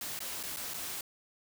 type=noise with dropouts; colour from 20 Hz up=white; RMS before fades=-39 dBFS; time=0.01-1.01 s; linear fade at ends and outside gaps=2 ms; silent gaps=0.191-0.204 / 0.43-0.435 / 0.563-0.569 / 0.737-0.742 s; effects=none